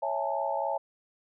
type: chord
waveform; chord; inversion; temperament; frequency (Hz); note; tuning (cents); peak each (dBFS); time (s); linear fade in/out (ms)
sine; A major seventh; first; equal with one note detuned; 554.4 / 659.3 / 830.6 / 893.8; C#5 / E5 / G#5 / A5; 0 / 0 / 0 / +27; -33; 0.02-0.78; 10
effects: none